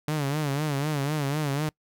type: tone with vibrato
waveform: sawtooth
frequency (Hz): 145.8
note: D3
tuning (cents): -12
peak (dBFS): -21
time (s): 0.08-1.69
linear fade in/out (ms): 2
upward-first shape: sine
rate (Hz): 4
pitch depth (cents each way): 110
effects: noise-tail reverb RT60 0.1 s tail -25 dB re dry